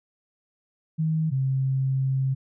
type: tone pair in turn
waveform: sine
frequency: 158.6 / 133.37 Hz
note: D#3 / C3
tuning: +33 / +34 cents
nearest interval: minor third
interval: 299 cents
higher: first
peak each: -21 dBFS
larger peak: neither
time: 0.98-1.31 / 1.31-2.35 s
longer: second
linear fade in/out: 20 ms
effects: none